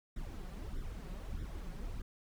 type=noise with flanger; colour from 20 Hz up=brown; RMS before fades=-42 dBFS; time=0.16-2.02 s; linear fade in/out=5 ms; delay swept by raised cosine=0.54 to 5.54 ms; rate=1.6 Hz; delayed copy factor=+0.75; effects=none